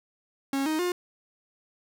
45% pulse tone with pitch steps, 273.4 / 312.2 / 356.6 Hz, C#4 / D#4 / F4, -24 / +6 / +36 cents, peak -25 dBFS, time 0.53-0.92 s, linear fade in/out 2 ms, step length 130 ms, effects none

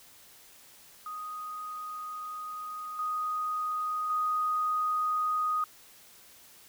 sine tone with level steps, 1244.5 Hz, D#6, in tune, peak -36 / -29 / -26 dBFS, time 1.06-5.64 s, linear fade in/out 2 ms, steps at 2.99 / 4.1 s, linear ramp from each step 2 ms, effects white hiss -55 dBFS RMS until 6.68 s

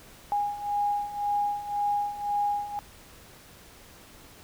sine beating tone pair, 819 / 820.9 Hz, G#5 / G#5, -24 / -20 cents, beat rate 1.9 Hz, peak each -31 / -27 dBFS, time 0.32-2.79 s, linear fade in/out 0 ms, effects pink hiss -51 dBFS RMS until 4.43 s

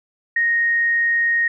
sine tone, 1864.7 Hz, A#6, in tune, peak -15 dBFS, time 0.36-1.48 s, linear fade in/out 5 ms, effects none

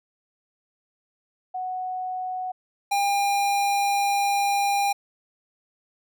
sine / square tone pair in turn, 740 / 803.3 Hz, F#5 / G5, 0 / +42 cents, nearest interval minor second, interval 142 cents, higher second, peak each -27 / -21 dBFS, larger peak second, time 1.54-2.52 / 2.91-4.93 s, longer second, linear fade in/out 10 ms, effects none

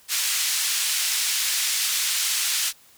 white band-pass noise, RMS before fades -24 dBFS, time 0.08-2.73 s, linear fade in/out 50 ms, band 2100 to 9000 Hz, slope 12 dB/octave, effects white hiss -54 dBFS RMS until 2.97 s

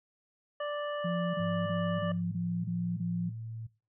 harmonic tone, 587.3 Hz, D5, in tune, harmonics 1 / 2 / 3 / 5, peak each -33 / -39 / -43 / -47 dBFS, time 0.6-2.12 s, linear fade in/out 5 ms
sine tone bursts, 173.8 Hz, F3, 8 cents flat, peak -30 dBFS, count 7, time 1.04-3.296 s, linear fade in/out 10 ms, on 300 ms, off 26 ms
sine tone with pitch glide, 103.83 to 112.58 Hz, G#2 to A2, 0 to +40 cents, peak -38 dBFS, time 1.39-3.67 s, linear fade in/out 10 ms, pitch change +140 cents, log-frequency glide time 2.24-2.55 s
effects noise-tail reverb RT60 0.3 s tail -18 dB re dry

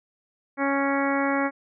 harmonic tone, 277.2 Hz, C#4, in tune, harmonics 1 / 2 / 3 / 4 / 5 / 6 / 7 / 8, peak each -25 / -28 / -30 / -31 / -32 / -33 / -33 / -34 dBFS, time 0.57-1.51 s, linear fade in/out 50 ms, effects none

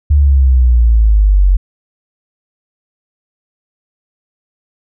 sine exponential sweep, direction down, 74.1 to 45.25 Hz, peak -5 dBFS, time 0.1-1.57 s, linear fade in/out 10 ms, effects none

